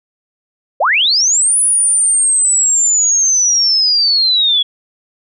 sine linear two-way sweep, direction up then down, 463.3 to 9956 to 3332 Hz, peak -9 dBFS, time 0.8-4.63 s, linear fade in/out 10 ms, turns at 1.58 s, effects none

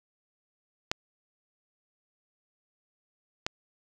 clicks, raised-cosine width 0.2 ms, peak -9 / -11 dBFS, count 2, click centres 0.915 / 3.465 s, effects 7-bit

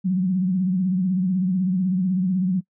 sine tone with vibrato, 185 Hz, F#3, in tune, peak -18 dBFS, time 0.04-2.61 s, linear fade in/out 20 ms, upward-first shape triangle, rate 16 Hz, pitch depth 99 cents each way, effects noise-tail reverb RT60 0.1 s tail -24 dB re dry

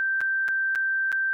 sine tone with dropouts, 1565 Hz, G6, 3 cents flat, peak -22 dBFS, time 0-1.33 s, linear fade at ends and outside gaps 0 ms, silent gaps 0.206-0.214 / 0.481-0.486 / 0.751-0.757 / 1.118-1.126 s, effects none

